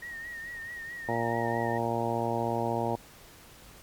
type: tone with vibrato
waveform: sine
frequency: 1868 Hz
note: A#6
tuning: 3 cents sharp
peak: -37 dBFS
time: 0.02-1.78 s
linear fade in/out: 5 ms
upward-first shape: triangle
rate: 4.6 Hz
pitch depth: 61 cents each way
type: harmonic tone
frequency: 116.54 Hz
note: A#2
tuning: in tune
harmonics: 1 / 2 / 3 / 4 / 5 / 6 / 7 / 8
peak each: -35 / -35 / -35 / -35 / -35 / -35 / -35 / -35 dBFS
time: 1.08-2.96 s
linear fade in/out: 10 ms
effects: pink hiss -52 dBFS RMS until 3.82 s + MP3 96 kbps